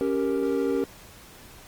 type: chord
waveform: triangle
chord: G diminished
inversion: second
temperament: equal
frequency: 277.2 / 392 / 466.2 Hz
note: Db4 / G4 / Bb4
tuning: 0 / 0 / 0 cents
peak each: -25 dBFS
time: 0.01-0.84 s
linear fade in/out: 0 ms
effects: pink hiss -48 dBFS RMS until 1.67 s + Opus 32 kbps